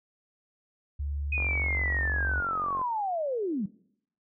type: tone with pitch glide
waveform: sine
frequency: 71.8 to 70.36 Hz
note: D2 to C#2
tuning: -39 to +26 cents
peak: -29 dBFS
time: 0.99-2.41 s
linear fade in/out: 10 ms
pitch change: -35 cents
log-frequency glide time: 1.71-2.24 s
type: linear sweep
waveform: sine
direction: down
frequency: 2520 to 176.9 Hz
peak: -27 dBFS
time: 1.32-3.66 s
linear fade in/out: 5 ms
type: click train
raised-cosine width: 1 ms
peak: -25 dBFS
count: 67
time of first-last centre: 1.38-2.815 s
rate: 46 Hz
effects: noise-tail reverb RT60 0.7 s tail -22 dB re dry